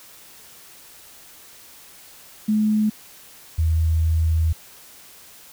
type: tone pair in turn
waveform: sine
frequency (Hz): 213.9 / 80.73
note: A3 / E2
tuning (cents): -49 / -36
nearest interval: octave + perfect fourth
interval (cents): 1687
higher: first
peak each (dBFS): -16 / -16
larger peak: neither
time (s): 2.48-2.9 / 3.58-4.53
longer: second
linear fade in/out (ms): 10
effects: white hiss -46 dBFS RMS until 5.52 s